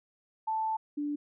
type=tone pair in turn; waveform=sine; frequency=880 / 292.5 Hz; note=A5 / D4; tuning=0 / -7 cents; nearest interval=octave + perfect fifth; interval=1907 cents; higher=first; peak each=-28 / -30 dBFS; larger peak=first; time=0.47-0.77 / 0.97-1.16 s; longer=first; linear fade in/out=10 ms; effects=none